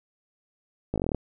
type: slowing click train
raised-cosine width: 2 ms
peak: -14 dBFS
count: 10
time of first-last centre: 0.94-1.147 s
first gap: 18 ms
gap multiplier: 1.06
effects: none